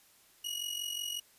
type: tone with amplitude modulation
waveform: sawtooth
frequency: 2899 Hz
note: F#7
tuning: 36 cents flat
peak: -29 dBFS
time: 0.44-1.2 s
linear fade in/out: 10 ms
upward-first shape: sine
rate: 45.5 Hz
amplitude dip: 70%
effects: white hiss -63 dBFS RMS until 1.38 s + resampled to 32000 Hz